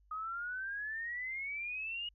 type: exponential sweep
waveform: sine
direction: up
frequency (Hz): 1244.5 to 2900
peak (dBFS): -37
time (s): 0.11-2.09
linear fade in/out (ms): 5
effects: added 50 Hz sine -64 dBFS peak until 2.14 s